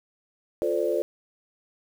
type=chord; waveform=sine; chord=D minor seventh; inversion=first; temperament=equal with one note detuned; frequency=349.2 / 440 / 516.3 / 587.3 Hz; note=F4 / A4 / C5 / D5; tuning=0 / 0 / -23 / 0 cents; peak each=-28 dBFS; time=0.62-1.02 s; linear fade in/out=0 ms; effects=8-bit